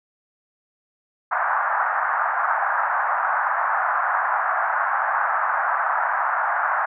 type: band-pass noise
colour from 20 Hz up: white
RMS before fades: -22 dBFS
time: 1.31-6.86 s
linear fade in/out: 10 ms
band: 700 to 1600 Hz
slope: 48 dB/octave
effects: none